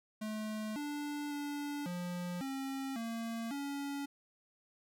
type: tone with pitch steps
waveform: square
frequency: 215.4 / 292.7 / 289.7 / 176.9 / 269.7 / 228.9 / 281.7 Hz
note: A3 / D4 / D4 / F3 / C#4 / A#3 / C#4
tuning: -37 / -6 / -24 / +23 / -47 / -31 / +28 cents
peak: -38 dBFS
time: 0.21-4.06 s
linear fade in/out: 10 ms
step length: 550 ms
effects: none